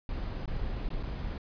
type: noise with dropouts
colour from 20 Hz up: brown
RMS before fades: -34 dBFS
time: 0.09-1.38 s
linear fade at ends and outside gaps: 2 ms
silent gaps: 0.458-0.477 / 0.89-0.903 / 1.029-1.033 s
effects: resampled to 11025 Hz